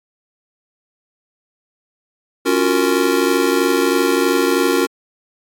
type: chord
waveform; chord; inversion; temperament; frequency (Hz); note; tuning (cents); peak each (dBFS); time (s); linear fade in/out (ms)
square; Gb major seventh; second; just; 277.5 / 346.9 / 370 / 462.5; Db4 / F4 / Gb4 / Bb4; +2 / -12 / 0 / -14; -20; 2.45-4.87; 20
effects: AAC 64 kbps